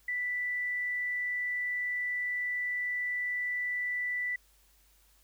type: tone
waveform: sine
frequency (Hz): 1975.5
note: B6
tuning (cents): 0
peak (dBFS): -30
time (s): 0.08-4.36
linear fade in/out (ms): 5
effects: added 50 Hz sine -65 dBFS peak until 5.23 s + white hiss -66 dBFS RMS until 5.23 s